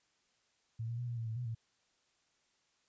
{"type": "tone with pitch steps", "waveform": "sine", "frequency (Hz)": [113.4, 117.3, 122, 119.1, 114.4, 111.4, 123.3, 113.8], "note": ["A#2", "A#2", "B2", "A#2", "A#2", "A2", "B2", "A#2"], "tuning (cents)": [-47, 11, -21, 38, -32, 22, -2, -41], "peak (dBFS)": -36, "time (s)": [0.79, 1.55], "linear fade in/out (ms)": 10, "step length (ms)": 95, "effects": ["white hiss -75 dBFS RMS until 2.88 s", "resampled to 16000 Hz"]}